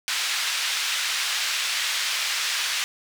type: band-pass noise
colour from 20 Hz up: white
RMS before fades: -26 dBFS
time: 0.08-2.84 s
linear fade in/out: 0 ms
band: 1600 to 4500 Hz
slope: 12 dB/octave
effects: none